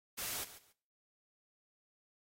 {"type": "noise with echo", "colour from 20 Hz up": "white", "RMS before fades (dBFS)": -40, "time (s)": [0.17, 0.45], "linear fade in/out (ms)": 20, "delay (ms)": 140, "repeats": 2, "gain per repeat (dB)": -14, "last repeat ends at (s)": 0.73, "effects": ["noise-tail reverb RT60 0.5 s tail -20 dB re dry", "AAC 48 kbps"]}